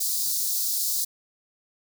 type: high-pass noise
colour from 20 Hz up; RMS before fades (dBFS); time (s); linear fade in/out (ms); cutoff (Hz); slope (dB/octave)
white; -26; 0-1.05; 10; 4100; 48
effects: none